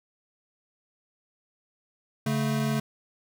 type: tone pair together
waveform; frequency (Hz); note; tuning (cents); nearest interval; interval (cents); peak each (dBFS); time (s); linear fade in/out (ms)
square; 141.6 / 220.6; C#3 / A3; +37 / +5; minor sixth; 768; -28; 2.26-2.8; 5
effects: none